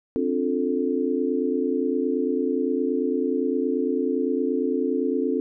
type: chord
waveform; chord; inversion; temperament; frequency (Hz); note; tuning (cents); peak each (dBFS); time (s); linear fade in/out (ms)
sine; D minor seventh; third; just; 264.3 / 293.7 / 352.4 / 440.5; C4 / D4 / F4 / A4; +18 / 0 / +16 / +2; -25 / -28 / -28 / -26; 0.16-5.4; 0
effects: none